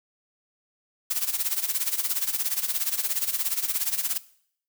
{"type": "noise with tremolo", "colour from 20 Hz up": "blue", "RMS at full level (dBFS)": -24, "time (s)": [1.1, 4.18], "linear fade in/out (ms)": 10, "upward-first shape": "sine", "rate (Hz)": 17, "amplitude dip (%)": 80, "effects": ["noise-tail reverb RT60 0.6 s tail -18 dB re dry"]}